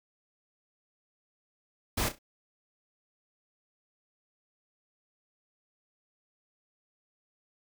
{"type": "noise with echo", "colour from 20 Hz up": "pink", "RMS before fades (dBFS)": -29, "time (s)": [1.97, 2.09], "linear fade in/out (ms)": 10, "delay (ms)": 33, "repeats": 3, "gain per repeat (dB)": -11, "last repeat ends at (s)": 2.189, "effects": []}